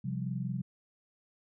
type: chord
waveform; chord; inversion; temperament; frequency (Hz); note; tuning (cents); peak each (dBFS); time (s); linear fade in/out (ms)
sine; C suspended fourth; none; equal; 130.81 / 174.61 / 196; C3 / F3 / G3; 0 / 0 / 0; -35 / -37 / -38; 0.04-0.62; 10
effects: none